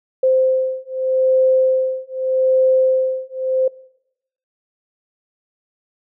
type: beating tone pair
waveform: sine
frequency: 520 / 520.82 Hz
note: C5 / C5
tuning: -11 / -8 cents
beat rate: 0.82 Hz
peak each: -17 dBFS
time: 0.23-3.68 s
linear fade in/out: 5 ms
effects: noise-tail reverb RT60 0.8 s tail -22 dB re dry